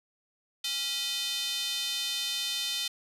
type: tone with high-pass filter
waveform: square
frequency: 277.6 Hz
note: C#4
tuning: 3 cents sharp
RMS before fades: -32 dBFS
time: 0.64-2.88 s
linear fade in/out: 5 ms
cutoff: 3500 Hz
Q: 3.2
effects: resampled to 32000 Hz